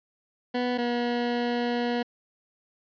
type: tone pair in turn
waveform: 20% pulse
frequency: 246.7 / 240.5 Hz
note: B3 / B3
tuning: -2 / -46 cents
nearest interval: unison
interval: 44 cents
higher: first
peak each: -20 dBFS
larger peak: neither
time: 0.54-0.78 / 0.78-2.03 s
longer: second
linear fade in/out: 10 ms
effects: resampled to 11025 Hz